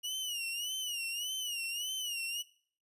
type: tone with vibrato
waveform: sawtooth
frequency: 2892 Hz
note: F#7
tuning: 40 cents flat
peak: -32 dBFS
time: 0.03-2.43 s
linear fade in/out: 20 ms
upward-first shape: sine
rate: 1.7 Hz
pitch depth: 110 cents each way
effects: noise-tail reverb RT60 0.5 s tail -20 dB re dry + resampled to 32000 Hz